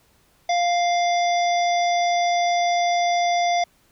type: harmonic tone with a mistuned harmonic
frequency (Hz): 698.5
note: F5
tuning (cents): 0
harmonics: 1 / 3 / 5 / 7 / 8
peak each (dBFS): -18 / -28 / -32 / -35 / -36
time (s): 0.49-3.64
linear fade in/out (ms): 5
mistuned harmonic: 8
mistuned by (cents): +80
effects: pink hiss -60 dBFS RMS until 3.91 s